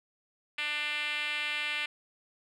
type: tone with band-pass filter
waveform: 5% pulse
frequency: 297.2 Hz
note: D4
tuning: 21 cents sharp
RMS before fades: -33 dBFS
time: 0.58-1.86 s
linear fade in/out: 5 ms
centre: 2500 Hz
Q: 2.3
effects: none